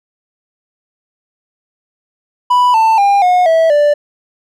triangle tone with pitch steps, 987.8 / 890.3 / 802.3 / 723.1 / 651.7 / 587.3 Hz, B5 / A5 / G5 / F#5 / E5 / D5, 0 / +20 / +40 / -40 / -20 / 0 cents, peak -5 dBFS, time 2.5-3.94 s, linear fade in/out 10 ms, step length 240 ms, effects none

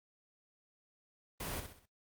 pink noise with echo, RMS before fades -40 dBFS, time 1.4-1.6 s, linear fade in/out 5 ms, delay 64 ms, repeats 4, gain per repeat -7 dB, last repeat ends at 1.856 s, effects noise-tail reverb RT60 0.1 s tail -19 dB re dry + Opus 32 kbps

